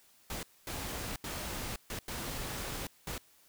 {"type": "noise bursts at uneven times", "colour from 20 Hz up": "pink", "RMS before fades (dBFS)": -39, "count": 6, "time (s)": [[0.3, 0.43], [0.67, 1.16], [1.24, 1.76], [1.9, 1.99], [2.08, 2.87], [3.07, 3.18]], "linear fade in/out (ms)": 2, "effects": ["white hiss -64 dBFS RMS until 3.48 s"]}